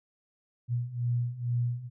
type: beating tone pair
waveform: sine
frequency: 119.4 / 121.6 Hz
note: A#2 / B2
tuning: +42 / -26 cents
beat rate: 2.2 Hz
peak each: -32 / -29 dBFS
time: 0.68-1.9 s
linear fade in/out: 50 ms
effects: none